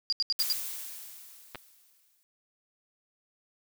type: tone bursts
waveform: sine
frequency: 4821 Hz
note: D8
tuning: 45 cents sharp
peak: -24 dBFS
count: 5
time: 0.1-0.525 s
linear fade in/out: 0 ms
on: 25 ms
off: 75 ms
type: noise with exponential decay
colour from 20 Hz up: blue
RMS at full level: -31 dBFS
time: 0.39-2.23 s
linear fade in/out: 0 ms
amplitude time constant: 400 ms
type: clicks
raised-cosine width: 0.3 ms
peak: -23 dBFS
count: 2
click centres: 1.548 / 1.556 s
effects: none